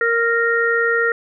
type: harmonic tone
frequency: 464.6 Hz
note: A#4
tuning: 6 cents flat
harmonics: 1 / 3 / 4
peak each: -19 / -19 / -19 dBFS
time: 0.01-1.12 s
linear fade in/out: 2 ms
effects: none